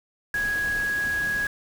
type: tone in noise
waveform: sine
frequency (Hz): 1661.2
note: G#6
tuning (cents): 0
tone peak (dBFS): -23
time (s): 0.34-1.47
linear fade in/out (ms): 2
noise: pink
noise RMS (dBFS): -37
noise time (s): 0.34-1.47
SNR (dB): +11
effects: none